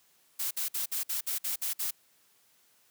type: noise bursts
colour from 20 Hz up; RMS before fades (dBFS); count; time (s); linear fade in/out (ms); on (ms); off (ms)
blue; -32; 9; 0.39-1.91; 10; 120; 55
effects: white hiss -66 dBFS RMS until 2.9 s + high-pass 100 Hz 12 dB/octave